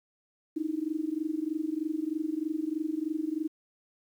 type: tone with amplitude modulation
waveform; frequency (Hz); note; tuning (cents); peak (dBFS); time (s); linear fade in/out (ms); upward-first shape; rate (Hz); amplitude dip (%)
sine; 312.7; D#4; +9; -25; 0.56-3.48; 10; sine; 23.2; 90
effects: 10-bit